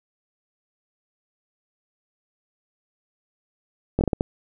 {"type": "slowing click train", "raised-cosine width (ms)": 2, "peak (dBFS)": -7, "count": 6, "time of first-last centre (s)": [3.99, 4.209], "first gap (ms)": 20, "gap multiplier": 1.4, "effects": []}